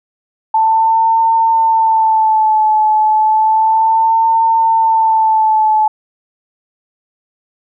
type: tone with vibrato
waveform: sine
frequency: 882 Hz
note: A5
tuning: 4 cents sharp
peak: -8 dBFS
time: 0.54-5.88 s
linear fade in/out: 5 ms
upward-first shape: sine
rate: 0.32 Hz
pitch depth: 42 cents each way
effects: none

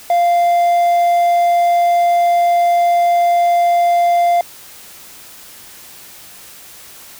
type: tone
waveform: triangle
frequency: 695 Hz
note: F5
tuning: 9 cents flat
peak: -8 dBFS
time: 0.1-4.41 s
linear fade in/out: 2 ms
effects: white hiss -38 dBFS RMS until 7.19 s

